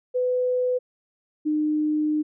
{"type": "tone pair in turn", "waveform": "sine", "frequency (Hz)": [501, 304.1], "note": ["B4", "D#4"], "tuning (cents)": [25, -40], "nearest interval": "major sixth", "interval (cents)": 865, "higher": "first", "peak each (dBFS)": -20, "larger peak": "neither", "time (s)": [[0.14, 0.79], [1.45, 2.23]], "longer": "second", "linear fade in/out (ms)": 20, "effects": []}